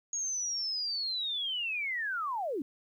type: linear sweep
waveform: sine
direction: down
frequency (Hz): 6645 to 250.1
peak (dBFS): -31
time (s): 0.13-2.62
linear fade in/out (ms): 2
effects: 11-bit